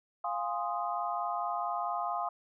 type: chord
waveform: sine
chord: F minor seventh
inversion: none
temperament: equal with one note detuned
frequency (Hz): 698.5 / 823 / 1046.5 / 1244.5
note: F5 / Ab5 / C6 / Eb6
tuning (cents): 0 / -16 / 0 / 0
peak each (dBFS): -35 / -37 / -37 / -37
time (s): 0.24-2.29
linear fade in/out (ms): 5
effects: none